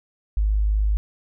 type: tone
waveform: sine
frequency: 51.91 Hz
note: G#1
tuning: in tune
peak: -17 dBFS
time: 0.37-0.97 s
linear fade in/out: 0 ms
effects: none